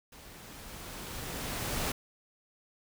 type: noise with level ramp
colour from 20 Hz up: pink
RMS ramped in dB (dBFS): -52 to -32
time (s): 0.12-1.92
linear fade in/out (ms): 5
effects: none